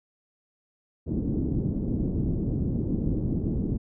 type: low-pass noise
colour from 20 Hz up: white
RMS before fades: -27 dBFS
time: 1.06-3.78 s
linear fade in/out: 20 ms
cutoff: 290 Hz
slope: 24 dB/octave
effects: none